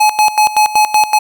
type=tone with tremolo; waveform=square; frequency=850 Hz; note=G#5; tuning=40 cents sharp; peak=-7 dBFS; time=0-1.19 s; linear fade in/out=10 ms; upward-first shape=square; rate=5.3 Hz; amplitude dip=80%; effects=none